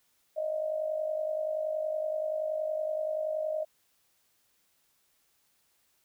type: tone with amplitude modulation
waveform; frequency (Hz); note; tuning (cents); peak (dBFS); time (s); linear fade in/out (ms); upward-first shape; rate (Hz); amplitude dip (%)
sine; 622.3; D#5; 0; -26; 0.36-3.65; 20; sine; 50.6; 65
effects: white hiss -71 dBFS RMS until 6.04 s